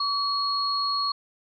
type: tone pair together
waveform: sine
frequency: 1137 / 4311 Hz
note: C#6 / C#8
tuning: +44 / -49 cents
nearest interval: octave + major seventh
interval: 2307 cents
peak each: -26 / -26 dBFS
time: 0-1.12 s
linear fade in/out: 5 ms
effects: none